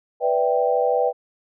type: chord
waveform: sine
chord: E minor seventh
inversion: second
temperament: equal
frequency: 493.9 / 587.3 / 659.3 / 784 Hz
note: B4 / D5 / E5 / G5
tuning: 0 / 0 / 0 / 0 cents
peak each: -20 / -24 / -25 / -23 dBFS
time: 0.2-1.13 s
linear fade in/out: 50 ms
effects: none